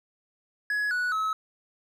triangle tone with pitch steps, 1682 / 1472.7 / 1289.5 Hz, G#6 / F#6 / E6, +22 / -9 / -39 cents, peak -23 dBFS, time 0.7-1.33 s, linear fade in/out 2 ms, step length 210 ms, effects none

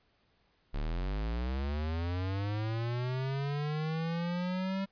square linear sweep, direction up, 34 to 196 Hz, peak -32 dBFS, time 0.73-4.86 s, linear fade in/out 20 ms, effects pink hiss -71 dBFS RMS until 4.91 s + resampled to 11025 Hz

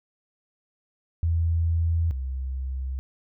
sine tone pair in turn, 83 / 65.71 Hz, E2 / C2, +12 / +8 cents, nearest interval major third, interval 404 cents, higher first, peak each -20 / -27 dBFS, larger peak first, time 1.23-2.11 / 2.11-2.99 s, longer neither, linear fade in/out 0 ms, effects none

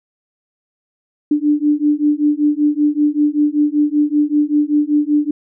sine beating tone pair, 293.7 / 298.9 Hz, D4 / D4, 0 / +31 cents, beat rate 5.2 Hz, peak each -15 dBFS, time 1.31-5.31 s, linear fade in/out 5 ms, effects none

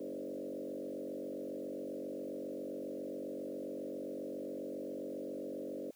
sine tone with frequency modulation, 411.6 Hz, G#4, 16 cents flat, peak -39 dBFS, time 0-5.91 s, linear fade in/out 5 ms, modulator 47.4 Hz, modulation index 3.6, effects white hiss -68 dBFS RMS until 5.95 s

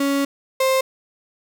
35% pulse tone pair in turn, 278.8 / 526.3 Hz, C#4 / C5, +10 / +10 cents, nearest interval major seventh, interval 1100 cents, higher second, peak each -16 / -14 dBFS, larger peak second, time 0-0.25 / 0.6-0.81 s, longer first, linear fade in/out 5 ms, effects none

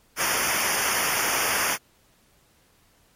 pink noise with comb filter, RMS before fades -24 dBFS, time 0.16-1.78 s, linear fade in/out 50 ms, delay 0.25 ms, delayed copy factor -1, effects pink hiss -61 dBFS RMS until 3.15 s + MP3 64 kbps

